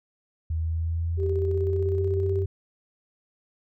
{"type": "linear sweep", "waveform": "sine", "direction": "up", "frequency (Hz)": [80, 92.5], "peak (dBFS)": -24, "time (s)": [0.5, 2.46], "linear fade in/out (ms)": 5}
{"type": "tone with tremolo", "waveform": "sine", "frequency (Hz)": 390.5, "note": "G4", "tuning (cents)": -7, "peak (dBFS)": -24, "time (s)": [1.17, 2.46], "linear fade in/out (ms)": 50, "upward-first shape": "square", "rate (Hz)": 16, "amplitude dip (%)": 25}
{"effects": []}